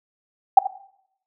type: tone with echo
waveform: sine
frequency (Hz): 779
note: G5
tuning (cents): -11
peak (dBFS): -4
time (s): 0.57-0.59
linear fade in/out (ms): 5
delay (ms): 82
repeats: 1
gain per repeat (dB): -15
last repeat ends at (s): 0.672
effects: noise-tail reverb RT60 0.7 s tail -17 dB re dry